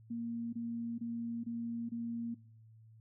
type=tone bursts; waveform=sine; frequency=233.1 Hz; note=A#3; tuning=in tune; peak=-36 dBFS; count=5; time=0.1-2.346 s; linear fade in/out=10 ms; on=430 ms; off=24 ms; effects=noise-tail reverb RT60 0.6 s tail -21 dB re dry + added 111 Hz sine -56 dBFS peak until 3 s